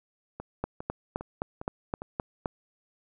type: two click trains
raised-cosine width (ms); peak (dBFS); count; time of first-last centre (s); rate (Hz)
1; -23 / -15; 5 / 8; 0.4-2.019 / 0.64-2.458; 2.47 / 3.85
effects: none